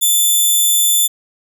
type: tone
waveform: 5% pulse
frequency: 3520 Hz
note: A7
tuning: in tune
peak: -3 dBFS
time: 0.01-1.08 s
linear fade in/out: 20 ms
effects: none